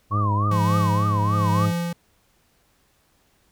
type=harmonic tone; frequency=103.83 Hz; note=G#2; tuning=in tune; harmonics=1 / 2 / 3 / 4 / 5 / 6 / 7; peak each=-20 / -31 / -33 / -40 / -39 / -40 / -48 dBFS; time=0.1-1.73 s; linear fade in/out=50 ms
type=tone with vibrato; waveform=sine; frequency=1080 Hz; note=C#6; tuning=45 cents flat; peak=-23 dBFS; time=0.11-1.66 s; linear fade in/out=10 ms; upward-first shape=triangle; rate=3.4 Hz; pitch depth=240 cents each way
type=tone with tremolo; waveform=square; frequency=171.5 Hz; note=F3; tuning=31 cents flat; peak=-22 dBFS; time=0.51-1.93 s; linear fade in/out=5 ms; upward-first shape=sine; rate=1.1 Hz; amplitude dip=65%
effects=pink hiss -63 dBFS RMS until 3.51 s